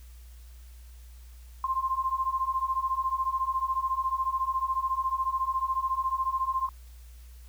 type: beating tone pair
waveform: sine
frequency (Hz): 1045 / 1059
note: C6 / C6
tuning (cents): -2 / +21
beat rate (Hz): 14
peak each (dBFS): -30 / -28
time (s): 1.64-6.69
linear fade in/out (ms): 2
effects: added 60 Hz sine -45 dBFS peak until 7.48 s + white hiss -60 dBFS RMS until 7.48 s